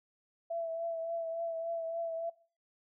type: tone with vibrato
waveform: sine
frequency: 664 Hz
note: E5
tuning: 12 cents sharp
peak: -33 dBFS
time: 0.5-2.3 s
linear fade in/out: 10 ms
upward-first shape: triangle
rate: 3.5 Hz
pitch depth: 30 cents each way
effects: noise-tail reverb RT60 0.4 s tail -19 dB re dry